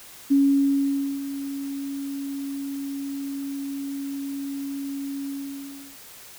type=tone with ADSR envelope; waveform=sine; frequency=277.6 Hz; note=C#4; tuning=3 cents sharp; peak=-14 dBFS; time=0.3-5.98 s; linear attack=18 ms; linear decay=880 ms; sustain=-14 dB; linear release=700 ms; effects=white hiss -45 dBFS RMS until 6.38 s